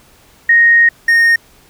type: tone pair in turn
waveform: sine / triangle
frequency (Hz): 1864.7 / 1849.7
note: A#6 / A#6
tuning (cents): 0 / -14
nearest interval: unison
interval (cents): 14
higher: first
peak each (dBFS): -5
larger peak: neither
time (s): 0.49-0.89 / 1.08-1.36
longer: first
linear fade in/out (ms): 5
effects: pink hiss -47 dBFS RMS until 1.69 s